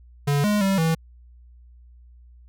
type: tone with pitch steps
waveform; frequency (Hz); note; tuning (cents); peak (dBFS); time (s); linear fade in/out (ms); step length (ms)
square; 143.2 / 208.2 / 194.2 / 162.6; D3 / G#3 / G3 / E3; -43 / +5 / -16 / -23; -19; 0.27-0.95; 10; 170
effects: added 60 Hz sine -46 dBFS peak until 2.48 s